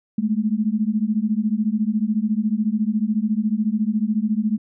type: beating tone pair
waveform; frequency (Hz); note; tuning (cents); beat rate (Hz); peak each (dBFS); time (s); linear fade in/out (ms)
sine; 207.7 / 221.7; G#3 / A3; 0 / +13; 14; -21; 0.18-4.58; 5
effects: none